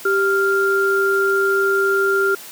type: tone pair together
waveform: sine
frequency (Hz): 391.4 / 1394.8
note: G4 / F6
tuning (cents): -3 / -3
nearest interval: octave + minor seventh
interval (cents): 2200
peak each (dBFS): -17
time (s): 0.05-2.35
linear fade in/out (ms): 5
effects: white hiss -37 dBFS RMS until 2.51 s + high-pass 150 Hz 12 dB/octave